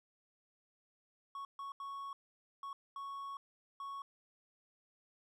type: tone bursts at uneven times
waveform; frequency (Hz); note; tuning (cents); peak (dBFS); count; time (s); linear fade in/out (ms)
triangle; 1108.7; C#6; 0; -40; 6; 1.35-1.45 / 1.59-1.72 / 1.8-2.13 / 2.63-2.73 / 2.96-3.37 / 3.8-4.02; 2
effects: none